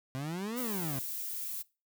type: exponential two-way sweep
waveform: 30% pulse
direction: up then down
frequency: 128.2 to 257.7 to 128.2 Hz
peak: -32 dBFS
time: 0.15-0.99 s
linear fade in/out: 0 ms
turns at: 0.6 s
type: noise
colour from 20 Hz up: violet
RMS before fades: -38 dBFS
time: 0.56-1.63 s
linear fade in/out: 20 ms
effects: noise-tail reverb RT60 0.3 s tail -22 dB re dry